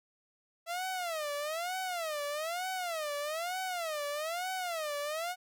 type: tone with vibrato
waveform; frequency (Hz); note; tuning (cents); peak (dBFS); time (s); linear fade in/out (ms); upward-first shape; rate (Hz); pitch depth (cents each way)
sawtooth; 659.3; E5; 0; -30; 0.66-5.36; 50; sine; 1.1; 230
effects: none